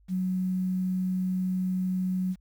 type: tone with quantisation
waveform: sine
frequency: 185.1 Hz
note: F#3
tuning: 1 cent sharp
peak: -25 dBFS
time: 0.08-2.36 s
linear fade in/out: 50 ms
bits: 9
effects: added 50 Hz sine -57 dBFS peak until 2.4 s